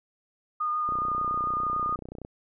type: tone with vibrato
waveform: sine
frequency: 1223 Hz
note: D#6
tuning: 30 cents flat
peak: -25 dBFS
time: 0.6-1.96 s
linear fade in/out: 10 ms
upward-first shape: triangle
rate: 7 Hz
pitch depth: 17 cents each way
type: click train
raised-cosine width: 2 ms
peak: -26 dBFS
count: 43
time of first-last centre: 0.89-2.249 s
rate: 30.9 Hz
effects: none